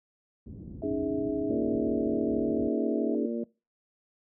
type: low-pass noise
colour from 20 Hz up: pink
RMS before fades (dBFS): -41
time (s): 0.46-2.68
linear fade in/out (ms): 5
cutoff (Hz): 320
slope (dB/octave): 24
type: tone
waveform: sine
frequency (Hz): 650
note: E5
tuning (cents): -24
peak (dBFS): -37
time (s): 0.82-3.15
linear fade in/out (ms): 2
type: chord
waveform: sine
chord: C# suspended second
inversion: none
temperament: equal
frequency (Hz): 277.2 / 311.1 / 415.3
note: C#4 / D#4 / G#4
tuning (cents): 0 / 0 / 0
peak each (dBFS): -32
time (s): 0.83-3.26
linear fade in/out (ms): 5
type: harmonic tone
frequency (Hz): 116.54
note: A#2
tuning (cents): 0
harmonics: 2 / 3 / 4 / 5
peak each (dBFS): -31 / -35 / -37 / -39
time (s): 1.5-3.44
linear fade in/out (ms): 5
effects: noise-tail reverb RT60 0.3 s tail -23 dB re dry + high-pass 60 Hz 12 dB/octave